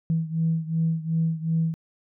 sine beating tone pair, 161.9 / 164.6 Hz, E3 / E3, -31 / -2 cents, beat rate 2.7 Hz, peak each -23 / -26 dBFS, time 0.1-1.74 s, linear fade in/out 0 ms, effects tanh soft clip ceiling -14 dBFS

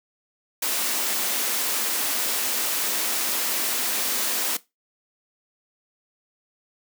white high-pass noise, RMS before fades -25 dBFS, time 0.62-4.57 s, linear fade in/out 5 ms, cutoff 210 Hz, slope 48 dB/octave, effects noise-tail reverb RT60 0.2 s tail -18 dB re dry

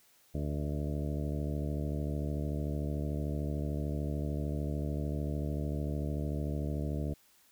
harmonic tone with a mistuned harmonic, 73.42 Hz, D2, in tune, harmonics 1 / 2 / 3 / 4 / 5 / 6 / 7 / 8 / 9, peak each -35 / -36 / -41 / -41 / -47 / -46 / -50 / -47 / -50 dBFS, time 0.34-7.14 s, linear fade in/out 10 ms, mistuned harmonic 8, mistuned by +24 cents, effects white hiss -65 dBFS RMS until 7.51 s

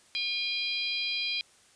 harmonic tone, 807 Hz, G#5, 50 cents flat, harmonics 3 / 4 / 5 / 6, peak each -33 / -34 / -35 / -36 dBFS, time 0.15-1.41 s, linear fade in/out 0 ms, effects white hiss -60 dBFS RMS until 1.75 s + resampled to 22050 Hz

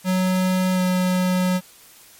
square tone with pitch glide, 185.1 to 183.08 Hz, F#3 to F#3, +1 to -18 cents, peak -18 dBFS, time 0.04-1.61 s, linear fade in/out 50 ms, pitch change -19 cents, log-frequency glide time 0.74-0.81 s, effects white hiss -48 dBFS RMS until 2.19 s + MP3 64 kbps

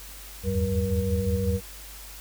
sine tone cluster, 79.3 / 84.9 / 99.1 / 190.2 / 477.6 Hz, D#2 / F2 / G2 / F#3 / A#4, +33 / -48 / +19 / +48 / +42 cents, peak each -29 dBFS, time 0.43-1.61 s, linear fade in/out 50 ms, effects added 50 Hz sine -44 dBFS peak until 2.2 s + white hiss -44 dBFS RMS until 2.2 s

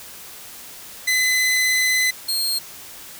sawtooth tone pair in turn, 2021 / 4226 Hz, B6 / C8, +39 / +16 cents, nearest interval octave + minor second, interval 1277 cents, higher second, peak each -13 / -17 dBFS, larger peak first, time 1.07-2.11 / 2.28-2.59 s, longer first, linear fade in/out 10 ms, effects white hiss -39 dBFS RMS until 3.19 s

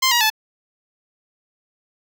10% pulse tone with pitch steps, 1046.5 / 954.1 / 869.9 Hz, C6 / A#5 / A5, 0 / +40 / -20 cents, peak -6 dBFS, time 0.02-0.302 s, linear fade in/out 10 ms, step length 94 ms, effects none

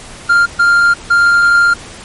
triangle tone bursts at uneven times, 1396.9 Hz, F6, in tune, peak -4 dBFS, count 3, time 0.29-0.46 / 0.59-0.94 / 1.1-1.74 s, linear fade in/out 10 ms, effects pink hiss -32 dBFS RMS until 2.04 s + MP3 48 kbps

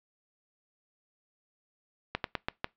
slowing click train, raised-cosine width 0.3 ms, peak -13 dBFS, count 5, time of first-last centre 2.15-2.644 s, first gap 92 ms, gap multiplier 1.2, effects noise-tail reverb RT60 0.2 s tail -23 dB re dry + low-pass 4000 Hz 12 dB/octave

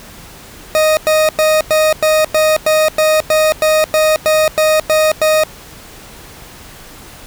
40% pulse tone bursts, 622.3 Hz, D#5, in tune, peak -8 dBFS, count 15, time 0.75-5.436 s, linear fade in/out 0 ms, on 220 ms, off 99 ms, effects pink hiss -36 dBFS RMS until 7.26 s

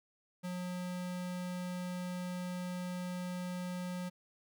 square tone, 180 Hz, F#3, 47 cents flat, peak -38 dBFS, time 0.43-4.1 s, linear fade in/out 20 ms, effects none

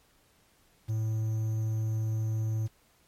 triangle tone with quantisation, 110 Hz, A2, in tune, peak -25 dBFS, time 0.88-2.68 s, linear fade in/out 20 ms, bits 9, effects pink hiss -65 dBFS RMS until 3.07 s + MP3 64 kbps

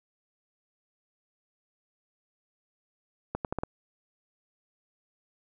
accelerating click train, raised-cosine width 1 ms, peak -16 dBFS, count 5, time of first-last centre 3.35-3.635 s, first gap 98 ms, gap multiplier 0.79, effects none

